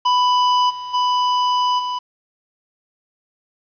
square tone with level steps, 993 Hz, B5, 9 cents sharp, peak -14 / -28 / -16 / -22 dBFS, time 0.05-1.99 s, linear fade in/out 10 ms, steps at 0.69 / 0.93 / 1.78 s, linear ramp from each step 20 ms, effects resampled to 11025 Hz + 8-bit

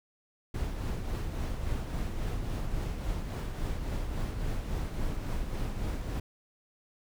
brown noise with tremolo, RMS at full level -31 dBFS, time 0.54-6.2 s, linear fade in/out 5 ms, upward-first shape triangle, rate 3.6 Hz, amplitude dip 45%, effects none

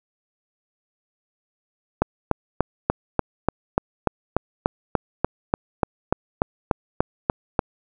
click train, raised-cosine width 1 ms, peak -3 dBFS, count 20, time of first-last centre 2.02-7.592 s, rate 3.41 Hz, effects none

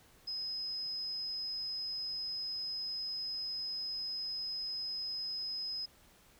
sine tone, 5070 Hz, D#8, 32 cents sharp, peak -36 dBFS, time 0.27-5.86 s, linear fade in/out 10 ms, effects pink hiss -63 dBFS RMS until 6.39 s

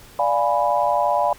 sine chord, D diminished seventh, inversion none, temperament equal, 587.3 / 698.5 / 830.6 / 987.8 Hz, D5 / F5 / Ab5 / Cb6, 0 / 0 / 0 / 0 cents, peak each -22 dBFS, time 0.19-1.33 s, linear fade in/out 2 ms, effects pink hiss -46 dBFS RMS until 1.38 s

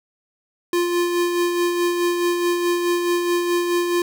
square tone with tremolo, 349.2 Hz, F4, in tune, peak -17 dBFS, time 0.73-4.02 s, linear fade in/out 2 ms, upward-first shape sine, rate 4.7 Hz, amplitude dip 40%, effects none

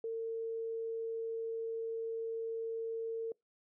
sine tone, 453.4 Hz, A#4, 48 cents flat, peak -35 dBFS, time 0.04-3.32 s, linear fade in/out 2 ms, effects noise-tail reverb RT60 0.2 s tail -26 dB re dry

